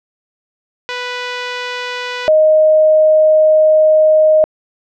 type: tone pair in turn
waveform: 5% pulse / sine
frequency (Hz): 493.9 / 622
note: B4 / D#5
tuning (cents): 0 / -1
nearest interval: major third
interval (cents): 399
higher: second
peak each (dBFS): -6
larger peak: neither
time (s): 0.89-2.28 / 2.28-4.44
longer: second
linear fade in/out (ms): 0
effects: low-pass 3000 Hz 12 dB/octave